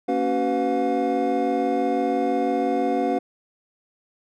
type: tone cluster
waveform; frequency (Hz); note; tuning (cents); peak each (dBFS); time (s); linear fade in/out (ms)
triangle; 233 / 279 / 377 / 499.3 / 715; A#3 / C#4 / F#4 / B4 / F5; -1 / +11 / +32 / +19 / +41; -28 / -23 / -25 / -25 / -23; 0.08-3.19; 10
effects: none